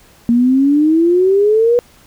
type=exponential sweep; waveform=sine; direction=up; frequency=232 to 490 Hz; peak=-8 dBFS; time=0.29-1.79 s; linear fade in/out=0 ms; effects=pink hiss -47 dBFS RMS until 2.06 s